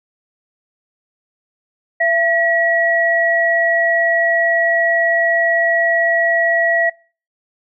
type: tone pair together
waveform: sine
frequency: 673.9 / 1922 Hz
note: E5 / B6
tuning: +38 / -48 cents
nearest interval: octave + tritone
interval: 1814 cents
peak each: -16 / -14 dBFS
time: 2-6.9 s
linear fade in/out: 10 ms
effects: noise-tail reverb RT60 0.4 s tail -24 dB re dry